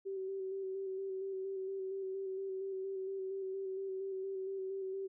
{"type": "tone with vibrato", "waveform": "sine", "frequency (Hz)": 384.1, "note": "G4", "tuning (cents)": -35, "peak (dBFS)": -37, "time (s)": [0.05, 5.08], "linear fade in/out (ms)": 20, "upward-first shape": "square", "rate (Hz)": 4.3, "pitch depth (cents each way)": 21, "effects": []}